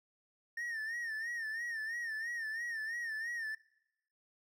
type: tone with vibrato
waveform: triangle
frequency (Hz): 1825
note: A#6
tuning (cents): -37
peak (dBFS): -35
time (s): 0.57-3.55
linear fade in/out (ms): 5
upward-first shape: sine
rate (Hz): 3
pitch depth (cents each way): 85
effects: noise-tail reverb RT60 0.9 s tail -23 dB re dry